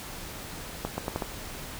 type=accelerating click train; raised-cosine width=1 ms; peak=-15 dBFS; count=5; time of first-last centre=0.85-1.222 s; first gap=130 ms; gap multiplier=0.78; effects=pink hiss -40 dBFS RMS until 1.79 s